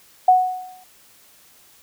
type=tone with exponential decay; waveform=sine; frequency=738 Hz; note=F#5; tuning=5 cents flat; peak=-7 dBFS; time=0.28-0.84 s; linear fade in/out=5 ms; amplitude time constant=120 ms; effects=white hiss -52 dBFS RMS until 1.82 s